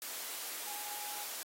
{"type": "tone in noise", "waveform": "sine", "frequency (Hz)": 830.6, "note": "G#5", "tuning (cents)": 0, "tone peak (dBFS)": -48, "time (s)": [0.67, 1.24], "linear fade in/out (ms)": 0, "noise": "white", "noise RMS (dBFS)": -42, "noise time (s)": [0.02, 1.43], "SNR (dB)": -9, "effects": ["high-pass 400 Hz 12 dB/octave", "AAC 48 kbps"]}